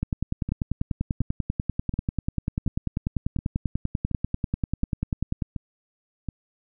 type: two click trains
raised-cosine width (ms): 5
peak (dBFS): -17 / -12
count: 9 / 56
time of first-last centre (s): 0.49-6.287 / 0.03-5.422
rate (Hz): 1.38 / 10.2
effects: none